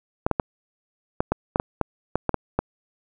clicks, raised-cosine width 1 ms, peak -6 dBFS, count 12, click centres 0.265 / 0.313 / 0.398 / 1.205 / 1.32 / 1.559 / 1.599 / 1.813 / 2.156 / 2.293 / 2.343 / 2.59 s, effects none

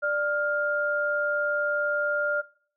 sine tone pair together, 590 / 1405.7 Hz, D5 / F6, +8 / +11 cents, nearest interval octave + minor third, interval 1503 cents, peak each -27 / -25 dBFS, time 0.02-2.42 s, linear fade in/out 20 ms, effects noise-tail reverb RT60 0.5 s tail -20 dB re dry

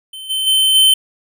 square tone with level steps, 3081 Hz, G7, 31 cents flat, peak -29 / -17 / -11 / -8 dBFS, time 0.13-0.94 s, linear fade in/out 5 ms, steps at 0.29 / 0.46 / 0.74 s, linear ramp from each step 20 ms, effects none

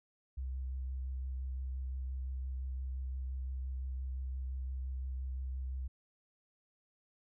sine tone with vibrato, 65 Hz, C2, 11 cents flat, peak -36 dBFS, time 0.37-5.88 s, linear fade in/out 10 ms, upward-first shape triangle, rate 5.8 Hz, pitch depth 21 cents each way, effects none

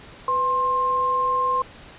sine tone pair together, 499.3 / 1058.8 Hz, B4 / C6, +19 / +20 cents, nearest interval octave + minor second, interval 1301 cents, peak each -29 / -19 dBFS, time 0.28-1.62 s, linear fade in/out 2 ms, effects pink hiss -44 dBFS RMS until 1.98 s + resampled to 8000 Hz

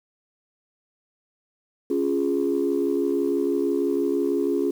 sine chord, Db major, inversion none, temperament equal, 277.2 / 349.2 / 415.3 Hz, Db4 / F4 / Ab4, 0 / 0 / 0 cents, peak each -24 dBFS, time 1.9-4.71 s, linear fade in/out 5 ms, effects tanh soft clip ceiling -13 dBFS + 8-bit

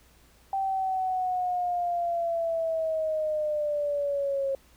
sine linear sweep, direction down, 780 to 541 Hz, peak -25 dBFS, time 0.53-4.55 s, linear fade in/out 2 ms, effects added 60 Hz sine -60 dBFS peak until 4.76 s + pink hiss -60 dBFS RMS until 4.76 s

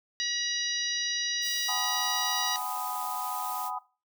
harmonic tone, 961 Hz, B5, 48 cents flat, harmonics 2 / 3 / 4 / 5 / 6, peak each -35 / -36 / -32 / -33 / -34 dBFS, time 0.2-2.56 s, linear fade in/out 0 ms
blue noise, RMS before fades -40 dBFS, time 1.41-3.71 s, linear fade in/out 50 ms
sine chord, G# minor seventh, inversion third, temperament just, 747.5 / 830.6 / 996.7 / 1245.9 Hz, F#5 / G#5 / B5 / D#6, +17 / 0 / +16 / +2 cents, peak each -37 dBFS, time 1.68-3.79 s, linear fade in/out 10 ms
effects noise-tail reverb RT60 0.3 s tail -18 dB re dry

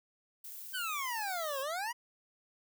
violet noise, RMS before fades -46 dBFS, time 0.44-1.63 s, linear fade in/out 5 ms
25% pulse exponential two-way sweep, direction down then up, 1568 to 523.3 to 995 Hz, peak -31 dBFS, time 0.73-1.93 s, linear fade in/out 20 ms, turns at 1.6 s
effects none

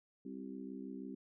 harmonic tone with a mistuned harmonic, 66.2 Hz, C2, 21 cents sharp, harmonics 3 / 4 / 5 / 6, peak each -48 / -46 / -52 / -52 dBFS, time 0.25-1.15 s, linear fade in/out 5 ms, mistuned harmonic 6, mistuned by -39 cents, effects none

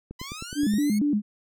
click train, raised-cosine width 3 ms, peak -24 dBFS, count 7, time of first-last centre 0.11-0.738 s, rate 9.55 Hz
10% pulse linear sweep, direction up, 987.8 to 2214 Hz, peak -28 dBFS, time 0.19-0.99 s, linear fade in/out 10 ms
sine tone with vibrato, 246.9 Hz, B3, in tune, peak -20 dBFS, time 0.55-1.22 s, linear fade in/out 50 ms, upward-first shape square, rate 4.3 Hz, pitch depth 290 cents each way
effects none

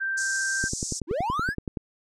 sine tone, 1569 Hz, G6, 1 cent sharp, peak -25 dBFS, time 0-0.69 s, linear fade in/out 20 ms
pink band-pass noise, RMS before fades -33 dBFS, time 0.17-1 s, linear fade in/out 10 ms, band 5400 to 8300 Hz, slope 48 dB/octave
click train, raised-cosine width 3 ms, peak -17 dBFS, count 13, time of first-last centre 0.64-1.772 s, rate 10.6 Hz
triangle linear sweep, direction up, 277.2 to 1760 Hz, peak -23 dBFS, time 1.07-1.55 s, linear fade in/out 50 ms
effects none

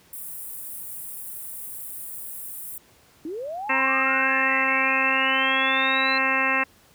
white high-pass noise, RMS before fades -36 dBFS, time 0.13-2.78 s, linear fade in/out 2 ms, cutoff 8700 Hz, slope 48 dB/octave
sine linear sweep, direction up, 293.7 to 4100 Hz, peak -29 dBFS, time 3.25-6.18 s, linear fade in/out 2 ms
harmonic tone, 265.6 Hz, C4, 26 cents sharp, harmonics 1 / 2 / 3 / 4 / 5 / 6 / 7 / 8 / 9 / 10, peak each -32 / -32 / -32 / -27 / -32 / -30 / -26 / -28 / -35 / -25 dBFS, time 3.69-6.64 s, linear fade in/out 10 ms
effects pink hiss -56 dBFS RMS until 6.94 s + high-pass 60 Hz 12 dB/octave

